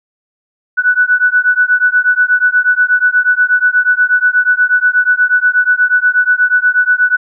sine beating tone pair, 1480 / 1488.3 Hz, F#6 / F#6, 0 / +10 cents, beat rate 8.3 Hz, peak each -11 dBFS, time 0.77-7.17 s, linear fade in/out 20 ms, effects none

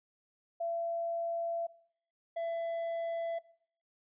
sine / triangle tone pair in turn, 675 / 669.2 Hz, E5 / E5, +41 / +26 cents, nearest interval unison, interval 15 cents, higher first, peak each -32 / -31 dBFS, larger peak second, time 0.6-1.67 / 2.36-3.39 s, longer first, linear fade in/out 10 ms, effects noise-tail reverb RT60 0.6 s tail -20 dB re dry + resampled to 8000 Hz

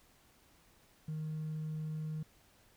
triangle tone with hard clipping, 155.56 Hz, D#3, in tune, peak -36 dBFS, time 1.08-2.23 s, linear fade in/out 5 ms, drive 2 dB, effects pink hiss -66 dBFS RMS until 2.76 s

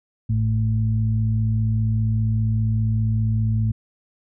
harmonic tone, 55 Hz, A1, in tune, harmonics 1 / 2 / 4, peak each -29 / -18 / -28 dBFS, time 0.29-3.72 s, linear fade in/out 10 ms, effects none

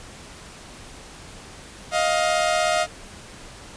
sawtooth tone pair together, 627.6 / 704 Hz, D#5 / F5, +15 / +14 cents, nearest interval major second, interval 199 cents, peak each -18 dBFS, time 1.91-2.87 s, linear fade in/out 50 ms, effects pink hiss -42 dBFS RMS until 3.76 s + resampled to 22050 Hz

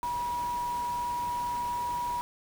sine tone in noise, 966 Hz, B5, 39 cents flat, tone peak -29 dBFS, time 0.03-2.21 s, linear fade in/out 0 ms, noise pink, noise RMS -44 dBFS, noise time 0.03-2.21 s, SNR +12 dB, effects none

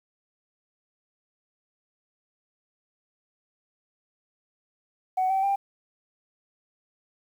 sine tone with pitch steps, 748 / 769.9 / 792.5 Hz, F#5 / G5 / G5, +19 / -31 / +19 cents, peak -20 dBFS, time 5.17-5.56 s, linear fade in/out 10 ms, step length 130 ms, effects tanh soft clip ceiling -18 dBFS + 9-bit

